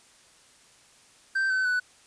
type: tone with pitch steps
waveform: triangle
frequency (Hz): 1562 / 1524.6 / 1488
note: G6 / G6 / F#6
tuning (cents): -7 / -49 / +9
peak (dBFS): -21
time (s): 1.35-1.8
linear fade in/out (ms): 10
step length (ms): 150
effects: white hiss -57 dBFS RMS until 2.06 s + resampled to 22050 Hz